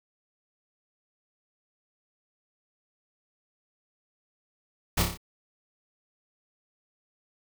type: noise with echo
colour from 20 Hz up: pink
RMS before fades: -24 dBFS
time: 4.97-5.03 s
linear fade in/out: 10 ms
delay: 29 ms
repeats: 5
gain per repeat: -4 dB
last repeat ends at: 5.175 s
effects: none